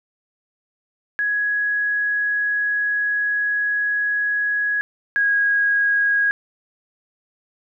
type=tone pair in turn; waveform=sine; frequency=1670 / 1646.1 Hz; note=G#6 / G#6; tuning=+9 / -16 cents; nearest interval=unison; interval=25 cents; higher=first; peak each=-18 / -15 dBFS; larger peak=second; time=1.19-4.81 / 5.16-6.31 s; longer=first; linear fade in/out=0 ms; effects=none